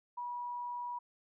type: tone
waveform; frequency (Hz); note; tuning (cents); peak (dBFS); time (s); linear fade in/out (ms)
sine; 970; B5; -31; -37; 0.17-0.99; 10
effects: none